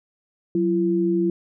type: tone pair together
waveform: sine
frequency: 185 / 339.1 Hz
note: F#3 / E4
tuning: 0 / +49 cents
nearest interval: minor seventh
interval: 1049 cents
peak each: -23 / -19 dBFS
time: 0.55-1.3 s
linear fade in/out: 2 ms
effects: none